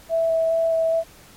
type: tone with vibrato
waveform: sine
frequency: 655 Hz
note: E5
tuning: 11 cents flat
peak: -17 dBFS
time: 0.09-1.04 s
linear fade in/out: 50 ms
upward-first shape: square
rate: 2.4 Hz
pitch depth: 8 cents each way
effects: pink hiss -48 dBFS RMS until 1.36 s + MP3 64 kbps

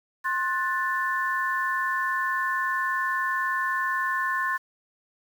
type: chord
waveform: sine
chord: F# diminished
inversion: second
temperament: equal with one note detuned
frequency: 1059.9 / 1480 / 1760 Hz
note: C6 / F#6 / A6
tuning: +22 / 0 / 0 cents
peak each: -27 / -32 / -27 dBFS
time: 0.24-4.58 s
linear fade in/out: 20 ms
effects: 8-bit

